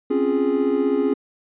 triangle chord, Db major seventh, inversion third, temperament equal, 261.6 / 277.2 / 349.2 / 415.3 Hz, C4 / Db4 / F4 / Ab4, 0 / 0 / 0 / 0 cents, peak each -23 / -20 / -24 / -19 dBFS, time 0.1-1.14 s, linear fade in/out 10 ms, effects resampled to 8000 Hz

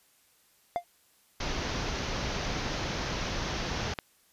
triangle tone with exponential decay, 698.5 Hz, F5, in tune, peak -20 dBFS, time 0.76-0.84 s, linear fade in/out 0 ms, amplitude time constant 17 ms
pink low-pass noise, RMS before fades -33 dBFS, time 1.4-3.94 s, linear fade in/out 5 ms, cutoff 6400 Hz, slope 96 dB/octave
clicks, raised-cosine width 0.3 ms, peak -23 / -16 dBFS, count 2, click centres 2.412 / 3.988 s
effects white hiss -65 dBFS RMS until 4.32 s + resampled to 32000 Hz

